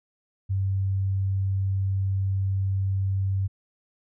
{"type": "tone", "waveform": "sine", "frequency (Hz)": 96.7, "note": "G2", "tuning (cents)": -23, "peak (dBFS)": -22, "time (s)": [0.49, 3.48], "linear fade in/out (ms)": 20, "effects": []}